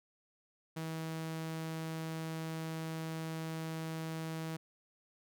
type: tone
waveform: sawtooth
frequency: 161 Hz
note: E3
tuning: 41 cents flat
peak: -34 dBFS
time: 0.76-4.57 s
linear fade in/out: 10 ms
effects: none